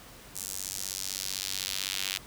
sawtooth tone with high-pass filter sweep, 95.8 Hz, G2, 39 cents flat, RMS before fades -35 dBFS, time 0.35-2.18 s, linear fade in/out 10 ms, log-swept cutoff 7700 to 3000 Hz, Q 1.4, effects pink hiss -50 dBFS RMS until 2.26 s

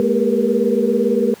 sine tone cluster, 209.5 / 236.7 / 398.3 / 463.6 / 481.4 Hz, G#3 / A#3 / G4 / A#4 / B4, +15 / +27 / +28 / -10 / -44 cents, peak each -20 dBFS, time 0-1.34 s, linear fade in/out 0 ms, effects pink hiss -43 dBFS RMS until 1.4 s + high-pass 100 Hz 12 dB/octave

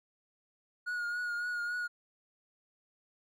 triangle tone with vibrato, 1441 Hz, F#6, 46 cents flat, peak -31 dBFS, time 0.86-1.88 s, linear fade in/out 20 ms, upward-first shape triangle, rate 3.6 Hz, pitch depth 35 cents each way, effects none

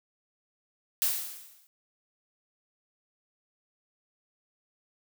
blue noise with exponential decay, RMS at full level -24 dBFS, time 1.02-1.67 s, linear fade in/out 0 ms, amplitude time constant 140 ms, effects none

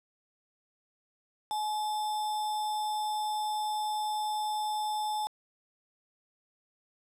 sine tone with sample-and-hold, 850 Hz, G#5, 40 cents sharp, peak -29 dBFS, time 1.51-5.27 s, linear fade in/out 0 ms, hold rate 4410 Hz, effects low-pass 11000 Hz 12 dB/octave

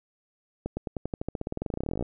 accelerating click train, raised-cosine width 2 ms, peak -17 dBFS, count 29, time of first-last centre 0.66-2.025 s, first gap 110 ms, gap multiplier 0.93, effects none

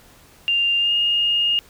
sine tone with pitch glide, 2794 to 2841 Hz, F7 to F7, 0 to +29 cents, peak -16 dBFS, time 0.48-1.59 s, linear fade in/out 0 ms, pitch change +29 cents, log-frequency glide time 0.78-0.93 s, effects pink hiss -50 dBFS RMS until 1.69 s

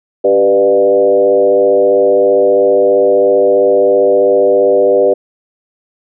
sine tone with frequency modulation, 493.9 Hz, B4, in tune, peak -6 dBFS, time 0.24-5.14 s, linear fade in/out 10 ms, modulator 103 Hz, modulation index 1.2, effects none

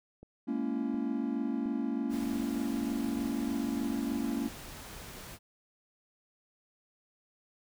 click train, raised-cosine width 2 ms, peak -36 dBFS, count 5, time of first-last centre 0.23-3.087 s, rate 1.4 Hz
triangle chord, A# half-diminished seventh, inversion third, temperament just, 209.8 / 233.1 / 279.7 / 335.6 Hz, G#3 / A#3 / C#4 / E4, +18 / 0 / +16 / +31 cents, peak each -37 / -32 / -32 / -38 dBFS, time 0.47-4.49 s, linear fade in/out 20 ms
pink noise, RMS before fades -46 dBFS, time 2.09-5.39 s, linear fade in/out 50 ms
effects none

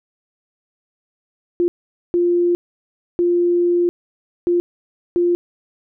sine tone bursts at uneven times, 349.2 Hz, F4, in tune, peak -13 dBFS, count 5, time 1.6-1.68 / 2.14-2.55 / 3.19-3.89 / 4.47-4.6 / 5.16-5.35 s, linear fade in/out 0 ms, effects none

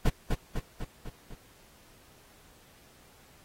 brown noise with echo, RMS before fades -21 dBFS, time 0.05-0.1 s, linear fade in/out 10 ms, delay 250 ms, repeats 5, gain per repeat -4 dB, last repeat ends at 1.35 s, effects pink hiss -59 dBFS RMS until 3.44 s + AAC 48 kbps

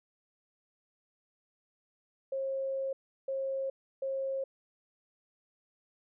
sine tone bursts at uneven times, 538 Hz, C5, 48 cents sharp, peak -31 dBFS, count 3, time 2.32-2.93 / 3.28-3.7 / 4.02-4.44 s, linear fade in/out 5 ms, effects none

